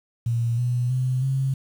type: tone with pitch steps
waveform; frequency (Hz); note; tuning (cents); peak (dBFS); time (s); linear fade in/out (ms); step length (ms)
sine; 117.1 / 122.5 / 128.14 / 134.05; A#2 / B2 / C3 / C3; +8 / -14 / -36 / +42; -20; 0.26-1.54; 5; 320
effects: 8-bit